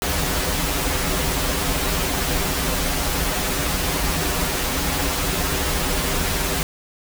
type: noise with comb filter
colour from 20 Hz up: pink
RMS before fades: -22 dBFS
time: 0.02-6.63 s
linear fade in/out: 0 ms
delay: 9 ms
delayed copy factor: -0.8
effects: none